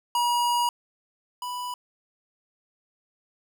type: tone pair in turn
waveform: square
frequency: 960 / 987 Hz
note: B5 / B5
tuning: -49 / -1 cents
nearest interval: unison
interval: 48 cents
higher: second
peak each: -22 / -31 dBFS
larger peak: first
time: 0.15-0.69 / 1.42-1.74 s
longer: first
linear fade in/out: 2 ms
effects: none